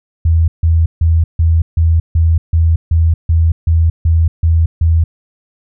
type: tone bursts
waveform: sine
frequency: 81.9 Hz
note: E2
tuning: 11 cents flat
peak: -7 dBFS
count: 13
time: 0.25-5.04 s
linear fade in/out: 5 ms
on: 230 ms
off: 150 ms
effects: none